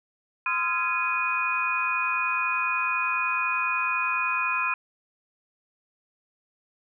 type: tone cluster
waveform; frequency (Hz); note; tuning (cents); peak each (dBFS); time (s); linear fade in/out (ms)
sine; 1030 / 1266 / 1376 / 1667 / 2476; C6 / D#6 / F6 / G#6 / D#7; -28 / +30 / -26 / +6 / -9; -29 / -34 / -31 / -35 / -26; 0.46-4.74; 2
effects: none

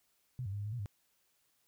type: tone with pitch steps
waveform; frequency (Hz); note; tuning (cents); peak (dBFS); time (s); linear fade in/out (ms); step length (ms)
sine; 126.4 / 96.8 / 101.9 / 102.5 / 105.8 / 121.6 / 101; B2 / G2 / G#2 / G#2 / G#2 / B2 / G#2; +41 / -21 / -32 / -22 / +33 / -26 / -48; -36; 0.39-0.859; 0; 67
effects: white hiss -75 dBFS RMS until 1.67 s

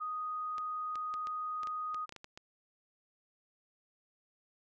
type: tone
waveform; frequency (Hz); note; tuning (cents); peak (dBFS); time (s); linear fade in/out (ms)
sine; 1244.5; D#6; 0; -35; 0-2.06; 20
type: clicks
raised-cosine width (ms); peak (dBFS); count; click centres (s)
0.2; -30; 12; 0.582 / 0.956 / 1.14 / 1.271 / 1.633 / 1.672 / 1.945 / 2.093 / 2.124 / 2.163 / 2.244 / 2.375
effects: none

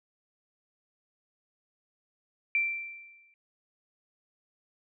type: tone with exponential decay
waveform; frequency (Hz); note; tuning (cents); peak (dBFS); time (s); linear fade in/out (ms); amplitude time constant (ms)
sine; 2349; D7; 0; -22; 2.55-3.34; 1; 170
effects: none

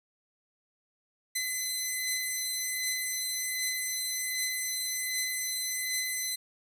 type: beating tone pair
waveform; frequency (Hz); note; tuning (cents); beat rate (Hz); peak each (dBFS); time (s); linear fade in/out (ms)
10% pulse; 2027 / 2028.3; B6 / B6; +45 / +46; 1.3; -29 / -22; 1.35-6.36; 10
effects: none

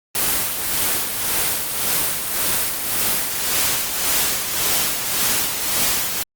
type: noise with tremolo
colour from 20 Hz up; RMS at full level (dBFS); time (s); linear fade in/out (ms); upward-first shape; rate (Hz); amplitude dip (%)
white; -18; 0.15-6.23; 2; sine; 1.8; 50
effects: Opus 24 kbps

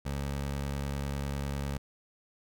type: tone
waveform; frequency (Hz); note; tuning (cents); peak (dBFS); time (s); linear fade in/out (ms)
20% pulse; 70; C#2; +18; -27; 0.05-1.78; 10
effects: none

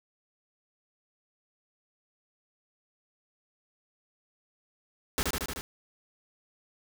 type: noise with echo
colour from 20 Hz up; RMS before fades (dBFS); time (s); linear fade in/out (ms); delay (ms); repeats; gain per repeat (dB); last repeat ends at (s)
pink; -28; 5.18-5.23; 0; 76; 5; -2; 5.61
effects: none

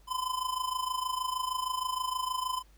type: tone with amplitude modulation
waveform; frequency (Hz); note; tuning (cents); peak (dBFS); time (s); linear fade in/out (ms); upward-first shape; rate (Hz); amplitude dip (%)
square; 1019; C6; -46; -28; 0.07-2.63; 50; sine; 26.4; 75
effects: added 50 Hz sine -56 dBFS peak until 2.77 s + pink hiss -66 dBFS RMS until 2.77 s

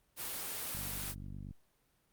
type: noise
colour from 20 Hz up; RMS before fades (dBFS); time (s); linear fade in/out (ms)
white; -40; 0.16-1.15; 50
type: click train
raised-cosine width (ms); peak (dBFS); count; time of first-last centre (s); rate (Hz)
5; -34; 38; 0.75-1.51; 48.7
effects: pink hiss -74 dBFS RMS until 2.12 s + Opus 32 kbps

